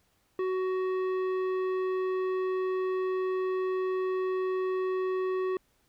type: tone with tanh clipping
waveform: triangle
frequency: 373.2 Hz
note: F#4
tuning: 15 cents sharp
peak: -29 dBFS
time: 0.39-5.57 s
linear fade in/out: 2 ms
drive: 16 dB
effects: pink hiss -70 dBFS RMS until 5.88 s